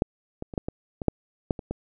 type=clicks; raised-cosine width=2 ms; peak=-7 / -19 / -24 / -12 / -16 / -18 / -6 / -9 / -22 / -16 dBFS; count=10; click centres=0.021 / 0.424 / 0.538 / 0.578 / 0.685 / 1.018 / 1.083 / 1.508 / 1.592 / 1.71 s; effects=none